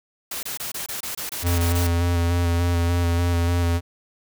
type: noise bursts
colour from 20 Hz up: white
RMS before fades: -30 dBFS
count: 11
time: 0.31-1.87 s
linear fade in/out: 5 ms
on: 120 ms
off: 24 ms
type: tone with vibrato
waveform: square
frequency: 86.2 Hz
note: F2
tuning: 22 cents flat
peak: -19 dBFS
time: 1.42-3.81 s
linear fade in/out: 50 ms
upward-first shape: square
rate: 3.4 Hz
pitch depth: 18 cents each way
effects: none